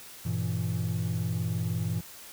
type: chord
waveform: triangle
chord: E diminished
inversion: first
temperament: just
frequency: 98.89 / 118.67 / 164.81 Hz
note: G2 / Bb2 / E3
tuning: +16 / +31 / 0 cents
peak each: -29 dBFS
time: 0.25-2.01 s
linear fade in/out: 10 ms
effects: tanh soft clip ceiling -20 dBFS + white hiss -47 dBFS RMS until 2.32 s